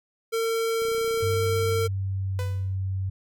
square tone, 454 Hz, A#4, 46 cents flat, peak -24 dBFS, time 0.32-1.88 s, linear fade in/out 20 ms
click train, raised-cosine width 3 ms, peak -33 dBFS, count 31, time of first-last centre 0.82-1.788 s, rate 31 Hz
sine tone with pitch glide, 98 to 95.32 Hz, G2 to G2, 0 to -48 cents, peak -25 dBFS, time 1.22-3.1 s, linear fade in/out 10 ms, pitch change -48 cents, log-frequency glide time 1.43-2.57 s
sawtooth tone with exponential decay, 499.5 Hz, B4, 20 cents sharp, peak -27 dBFS, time 2.39-2.76 s, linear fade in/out 0 ms, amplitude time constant 80 ms
effects none

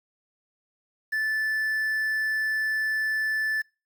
triangle tone with quantisation, 1750 Hz, A6, 10 cents flat, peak -22 dBFS, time 1.12-3.62 s, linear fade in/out 10 ms, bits 8, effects noise-tail reverb RT60 0.3 s tail -25 dB re dry

